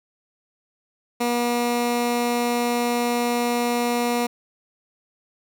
15% pulse tone, 240 Hz, B3, 49 cents flat, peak -14 dBFS, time 1.2-4.27 s, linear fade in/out 10 ms, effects none

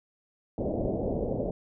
white low-pass noise, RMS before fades -30 dBFS, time 0.58-1.51 s, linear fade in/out 2 ms, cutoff 640 Hz, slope 48 dB/octave, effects none

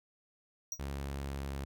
square tone with exponential decay, 5760 Hz, F#8, 47 cents flat, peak -32 dBFS, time 0.72-0.81 s, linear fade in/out 2 ms, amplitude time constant 18 ms
sawtooth tone with pitch glide, 69.3 to 68.82 Hz, C#2 to C#2, 0 to -12 cents, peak -33 dBFS, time 0.79-1.65 s, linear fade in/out 10 ms, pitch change -12 cents, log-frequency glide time 1.21-1.5 s
effects none

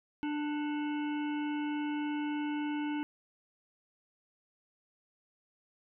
harmonic tone with a mistuned harmonic, 296.1 Hz, D4, 14 cents sharp, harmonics 1 / 3 / 5 / 7 / 9 / 10, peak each -32 / -42 / -46 / -49 / -51 / -52 dBFS, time 0.23-3.03 s, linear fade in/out 0 ms, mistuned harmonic 7, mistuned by +91 cents, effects none

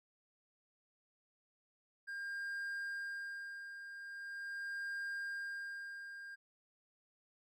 triangle tone with tremolo, 1605 Hz, G6, 40 cents sharp, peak -37 dBFS, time 2.07-6.36 s, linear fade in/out 20 ms, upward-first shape sine, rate 0.42 Hz, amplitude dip 60%, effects none

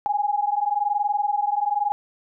sine tone pair together, 814 / 835 Hz, G#5 / G#5, -35 / +9 cents, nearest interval unison, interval 44 cents, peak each -23 dBFS, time 0.06-1.92 s, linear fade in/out 0 ms, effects none

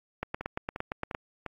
two click trains, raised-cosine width 0.5 ms, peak -20 / -16 dBFS, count 4 / 9, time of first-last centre 0.41-1.463 / 0.23-1.148 s, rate 2.85 / 8.71 Hz, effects AAC 48 kbps

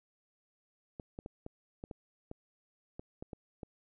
clicks, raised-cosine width 2 ms, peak -29 dBFS, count 11, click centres 0.998 / 1.189 / 1.261 / 1.464 / 1.839 / 1.912 / 2.314 / 2.995 / 3.225 / 3.332 / 3.632 s, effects none

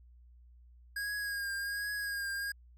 square tone with vibrato, 1634 Hz, G#6, 29 cents flat, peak -35 dBFS, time 0.96-2.52 s, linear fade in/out 5 ms, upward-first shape triangle, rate 1.3 Hz, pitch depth 40 cents each way, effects added 60 Hz sine -55 dBFS peak until 2.77 s

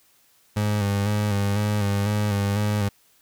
30% pulse tone with vibrato, 102.6 Hz, G#2, 21 cents flat, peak -18 dBFS, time 0.56-2.89 s, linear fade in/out 10 ms, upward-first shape square, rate 2 Hz, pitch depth 35 cents each way, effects white hiss -60 dBFS RMS until 3.21 s

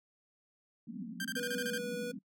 white band-pass noise, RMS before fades -43 dBFS, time 0.87-2.19 s, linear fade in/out 10 ms, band 170 to 270 Hz, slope 96 dB/octave
sawtooth tone bursts, 1578 Hz, G6, 11 cents sharp, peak -32 dBFS, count 8, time 1.2-1.779 s, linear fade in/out 2 ms, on 47 ms, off 29 ms
square tone, 487 Hz, B4, 24 cents flat, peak -38 dBFS, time 1.36-2.12 s, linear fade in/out 10 ms
effects noise-tail reverb RT60 0.1 s tail -23 dB re dry

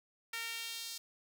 sawtooth tone with high-pass filter sweep, 459.3 Hz, A#4, 26 cents flat, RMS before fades -42 dBFS, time 0.33-0.98 s, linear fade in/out 5 ms, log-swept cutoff 1900 to 4800 Hz, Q 1.6, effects 11-bit

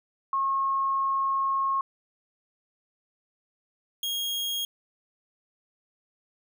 sine / 40% pulse tone pair in turn, 1085 / 3268 Hz, C#6 / G#7, -37 / -29 cents, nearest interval octave + perfect fifth, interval 1908 cents, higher second, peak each -23 / -27 dBFS, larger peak first, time 0.33-1.81 / 4.03-4.65 s, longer first, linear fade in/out 2 ms, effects none

